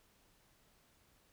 silence, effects pink hiss -70 dBFS RMS until 1.32 s

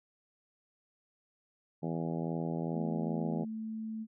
harmonic tone, 82.41 Hz, E2, in tune, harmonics 2 / 3 / 4 / 5 / 6 / 7 / 8 / 9 / 10, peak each -35 / -39 / -41 / -43 / -45 / -46 / -47 / -48 / -49 dBFS, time 1.82-3.45 s, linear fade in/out 20 ms
sine tone, 220.3 Hz, A3, 2 cents sharp, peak -36 dBFS, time 2.72-4.07 s, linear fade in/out 50 ms
effects none

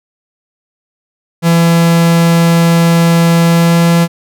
45% pulse tone with pitch glide, 167.9 to 169.17 Hz, E3 to E3, +32 to +45 cents, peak -6 dBFS, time 1.42-4.08 s, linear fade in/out 50 ms, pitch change +13 cents, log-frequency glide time 3.42-3.93 s, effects none

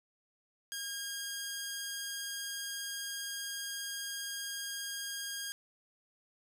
10% pulse tone, 1623 Hz, G#6, 40 cents flat, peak -29 dBFS, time 0.72-5.52 s, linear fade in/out 0 ms, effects none

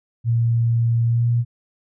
sine tone with pitch glide, 116.5 to 118.81 Hz, A#2 to A#2, -1 to +33 cents, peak -15 dBFS, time 0.24-1.45 s, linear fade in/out 50 ms, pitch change +34 cents, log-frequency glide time 1.06-1.27 s, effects none

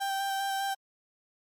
35% pulse tone with vibrato, 784 Hz, G5, in tune, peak -27 dBFS, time 0-0.75 s, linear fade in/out 20 ms, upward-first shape square, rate 5 Hz, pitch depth 11 cents each way, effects MP3 64 kbps

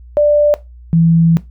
sine tone pair in turn, 590 / 165.56 Hz, D5 / E3, +8 / +8 cents, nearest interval octave + minor seventh, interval 2200 cents, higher first, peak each -7 dBFS, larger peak neither, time 0.17-0.54 / 0.93-1.37 s, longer second, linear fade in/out 0 ms, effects noise-tail reverb RT60 0.2 s tail -17 dB re dry + added 60 Hz sine -34 dBFS peak until 1.5 s

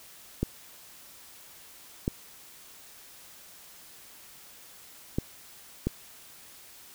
clicks, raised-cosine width 3 ms, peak -13 dBFS, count 4, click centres 0.43 / 2.079 / 5.185 / 5.87 s, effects white hiss -51 dBFS RMS until 6.94 s

